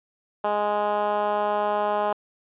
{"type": "tone with band-pass filter", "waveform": "10% pulse", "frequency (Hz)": 207.7, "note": "G#3", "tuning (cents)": 0, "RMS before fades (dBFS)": -24, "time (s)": [0.44, 2.13], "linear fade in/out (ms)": 5, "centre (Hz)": 760, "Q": 1.6, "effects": ["resampled to 8000 Hz"]}